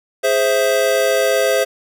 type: chord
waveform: square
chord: Ab augmented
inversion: none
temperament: equal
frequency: 415.3 / 523.3 / 659.3 Hz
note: Ab4 / C5 / E5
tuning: 0 / 0 / 0 cents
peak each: -21 / -17 / -19 dBFS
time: 0.23-1.65 s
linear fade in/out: 20 ms
effects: none